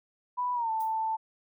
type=tone with pitch glide; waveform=sine; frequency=987.8 to 885.1 Hz; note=B5 to A5; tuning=0 to +10 cents; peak=-27 dBFS; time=0.37-1.17 s; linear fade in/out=20 ms; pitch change=-190 cents; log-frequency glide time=0.54-0.7 s
type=noise with exponential decay; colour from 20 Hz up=violet; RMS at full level=-44 dBFS; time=0.8-0.98 s; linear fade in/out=5 ms; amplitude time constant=37 ms
effects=none